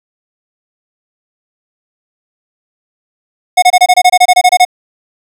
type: tone bursts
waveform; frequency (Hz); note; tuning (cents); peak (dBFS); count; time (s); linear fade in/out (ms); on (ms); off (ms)
square; 727; F#5; -31; -3; 14; 3.57-4.651; 10; 54; 25
effects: low-pass 12000 Hz 12 dB/octave + 7-bit